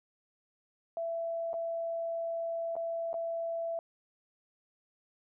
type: tone with dropouts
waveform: sine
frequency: 667 Hz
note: E5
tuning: 20 cents sharp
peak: -32 dBFS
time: 0.97-3.79 s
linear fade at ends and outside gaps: 1 ms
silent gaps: 1.532-1.54 / 2.755-2.765 / 3.131-3.141 s
effects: none